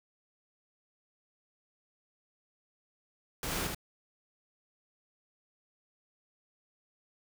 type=noise with echo; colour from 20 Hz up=pink; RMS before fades=-36 dBFS; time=3.43-3.67 s; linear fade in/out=2 ms; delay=77 ms; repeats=1; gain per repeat=-2 dB; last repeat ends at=3.747 s; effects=none